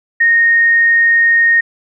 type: tone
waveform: sine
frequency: 1854 Hz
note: A#6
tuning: 10 cents flat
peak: -7 dBFS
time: 0.2-1.61 s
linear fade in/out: 10 ms
effects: none